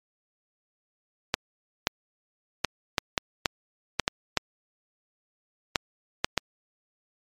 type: clicks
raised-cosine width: 0.2 ms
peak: -4 dBFS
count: 12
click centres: 1.341 / 1.871 / 2.647 / 2.982 / 3.178 / 3.458 / 3.997 / 4.079 / 4.373 / 5.758 / 6.245 / 6.377 s
effects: MP3 96 kbps